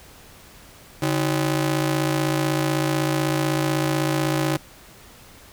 sawtooth ring-modulated tone, 230.4 Hz, A#3, 20 cents flat, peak -13 dBFS, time 1.02-4.57 s, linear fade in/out 5 ms, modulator 87.2 Hz, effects pink hiss -47 dBFS RMS until 5.52 s

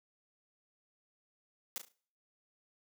white noise with echo, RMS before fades -38 dBFS, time 1.76-1.78 s, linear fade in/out 0 ms, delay 35 ms, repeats 4, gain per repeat -9 dB, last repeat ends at 1.92 s, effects noise-tail reverb RT60 0.5 s tail -23 dB re dry + high-pass 200 Hz 12 dB/octave

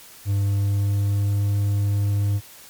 triangle tone with pitch glide, 100 to 101.34 Hz, G2 to G#2, +35 to -42 cents, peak -16 dBFS, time 0.25-2.41 s, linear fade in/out 50 ms, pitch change +23 cents, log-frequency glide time 0.43-1.48 s, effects white hiss -45 dBFS RMS until 2.69 s + MP3 96 kbps

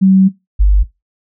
sine tone pair in turn, 190.6 / 49.64 Hz, G3 / G1, -48 / +22 cents, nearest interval octave + major seventh, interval 2330 cents, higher first, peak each -5 dBFS, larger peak neither, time 0.01-0.29 / 0.59-0.84 s, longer first, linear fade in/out 20 ms, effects noise-tail reverb RT60 0.2 s tail -19 dB re dry

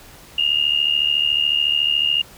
sine tone with amplitude modulation, 2831 Hz, F7, 23 cents sharp, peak -12 dBFS, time 0.38-2.22 s, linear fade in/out 5 ms, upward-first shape sine, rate 73.9 Hz, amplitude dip 80%, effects pink hiss -44 dBFS RMS until 2.37 s

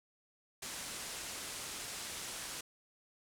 white low-pass noise, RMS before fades -44 dBFS, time 0.62-2.61 s, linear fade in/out 5 ms, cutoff 10000 Hz, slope 24 dB/octave, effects none

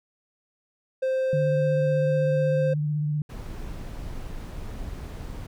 triangle tone, 523.3 Hz, C5, in tune, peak -20 dBFS, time 1.02-2.74 s, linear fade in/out 10 ms
sine tone with vibrato, 149.6 Hz, D3, 32 cents sharp, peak -23 dBFS, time 1.33-3.22 s, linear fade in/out 2 ms, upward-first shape sine, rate 16 Hz, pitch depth 29 cents each way
brown noise, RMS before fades -35 dBFS, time 3.29-5.47 s, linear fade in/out 10 ms
effects none

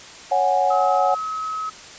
sine chord, C# suspended fourth, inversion none, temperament equal, 554.4 / 740 / 830.6 Hz, C#5 / F#5 / G#5, 0 / 0 / 0 cents, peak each -22 / -18 / -22 dBFS, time 0.31-1.15 s, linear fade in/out 10 ms
sine tone, 1280 Hz, D#6, 49 cents sharp, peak -24 dBFS, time 0.7-1.7 s, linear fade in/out 10 ms
effects white hiss -40 dBFS RMS until 1.98 s + resampled to 16000 Hz

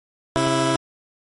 15% pulse tone pair together, 134.4 / 329.6 Hz, C3 / E4, +47 / 0 cents, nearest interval octave + major third, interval 1553 cents, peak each -16 / -13 dBFS, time 0.36-0.76 s, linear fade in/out 0 ms, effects MP3 48 kbps

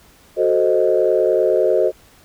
sine chord, F# diminished seventh, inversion none, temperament equal, 370 / 440 / 523.3 / 622.3 Hz, F#4 / A4 / C5 / Eb5, 0 / 0 / 0 / 0 cents, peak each -18 dBFS, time 0.36-1.92 s, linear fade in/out 50 ms, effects tanh soft clip ceiling -3 dBFS + pink hiss -50 dBFS RMS until 2.24 s

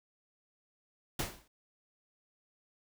pink noise with exponential decay, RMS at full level -31 dBFS, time 1.19-1.48 s, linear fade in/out 5 ms, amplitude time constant 61 ms, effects none

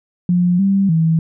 sine tone with pitch steps, 177.5 / 195.9 / 162.2 Hz, F3 / G3 / E3, +28 / -1 / -28 cents, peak -11 dBFS, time 0.29-1.19 s, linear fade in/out 2 ms, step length 300 ms, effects none

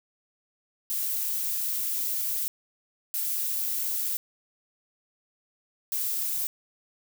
violet noise bursts at uneven times, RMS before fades -29 dBFS, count 3, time 0.9-2.48 / 3.14-4.17 / 5.92-6.47 s, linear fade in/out 0 ms, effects none

